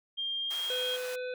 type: tone with pitch glide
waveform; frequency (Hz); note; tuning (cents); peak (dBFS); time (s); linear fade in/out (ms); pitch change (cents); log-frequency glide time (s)
sine; 3200 to 3247; G7 to G#7; +35 to -40; -31; 0.17-0.97; 20; +25; 0.39-0.67
type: high-pass noise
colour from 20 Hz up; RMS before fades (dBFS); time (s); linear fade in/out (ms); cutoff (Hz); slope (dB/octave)
pink; -44; 0.5-1.16; 10; 880; 12
type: harmonic tone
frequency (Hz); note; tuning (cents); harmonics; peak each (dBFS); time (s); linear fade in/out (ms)
502; B4; +28; 1 / 3 / 5 / 7 / 8; -34 / -43 / -46 / -53 / -53; 0.7-1.34; 2
effects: none